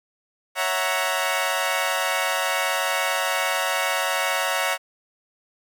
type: chord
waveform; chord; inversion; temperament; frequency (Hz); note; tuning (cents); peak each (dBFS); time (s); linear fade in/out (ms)
15% pulse; F# dominant seventh; second; equal; 554.4 / 659.3 / 740 / 932.3; C#5 / E5 / F#5 / A#5; 0 / 0 / 0 / 0; -21; 0.55-4.78; 50
effects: none